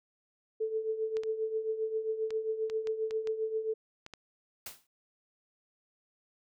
sine tone with tremolo, 440 Hz, A4, in tune, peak -27 dBFS, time 0.6-3.74 s, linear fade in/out 10 ms, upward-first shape triangle, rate 7.5 Hz, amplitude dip 75%
clicks, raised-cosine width 0.2 ms, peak -27 dBFS, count 9, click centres 1.169 / 1.235 / 2.306 / 2.699 / 2.872 / 3.109 / 3.273 / 4.064 / 4.137 s
white noise with exponential decay, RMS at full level -39 dBFS, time 4.66-4.87 s, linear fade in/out 2 ms, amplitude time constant 44 ms
effects none

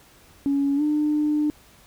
sine tone with pitch glide, 280 to 300.1 Hz, C#4 to D4, +18 to +38 cents, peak -18 dBFS, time 0.46-1.5 s, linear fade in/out 0 ms, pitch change +120 cents, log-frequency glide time 0.76-0.82 s, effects tanh soft clip ceiling -14 dBFS + pink hiss -53 dBFS RMS until 1.86 s

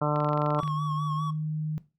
harmonic tone, 149 Hz, D3, 25 cents sharp, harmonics 1 / 2 / 3 / 4 / 5 / 6 / 7 / 8 / 9, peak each -27 / -32 / -34 / -30 / -35 / -34 / -34 / -36 / -34 dBFS, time 0.01-0.61 s, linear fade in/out 10 ms
click train, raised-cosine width 0.3 ms, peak -26 dBFS, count 13, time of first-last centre 0.16-0.677 s, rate 23.2 Hz
triangle tone with vibrato, 1108.7 Hz, C#6, in tune, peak -29 dBFS, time 0.58-1.31 s, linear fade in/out 10 ms, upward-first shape sine, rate 4.9 Hz, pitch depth 51 cents each way
sine tone with pitch glide, 151.6 to 154.43 Hz, D#3 to D#3, -45 to -13 cents, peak -27 dBFS, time 0.63-1.78 s, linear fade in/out 0 ms, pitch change +32 cents, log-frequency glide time 1.13-1.2 s
effects noise-tail reverb RT60 0.3 s tail -17 dB re dry

